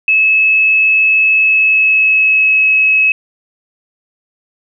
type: tone with pitch glide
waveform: sine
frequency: 2593 to 2572 Hz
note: E7 to E7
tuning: -29 to -43 cents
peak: -7 dBFS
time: 0.08-3.12 s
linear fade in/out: 2 ms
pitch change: -14 cents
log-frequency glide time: 1.34-2.66 s
effects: none